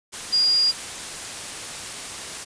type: tone in noise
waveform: sine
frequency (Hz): 4836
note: D8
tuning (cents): +50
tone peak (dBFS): -16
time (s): 0.32-0.72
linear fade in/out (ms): 20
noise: white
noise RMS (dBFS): -33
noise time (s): 0.12-2.45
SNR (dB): +14
effects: resampled to 22050 Hz

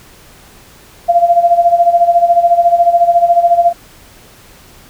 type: tone with tremolo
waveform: sine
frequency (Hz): 690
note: F5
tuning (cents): -21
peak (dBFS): -3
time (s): 1.08-3.73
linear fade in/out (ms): 20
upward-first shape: sine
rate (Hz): 14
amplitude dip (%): 75
effects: pink hiss -41 dBFS RMS until 4.89 s

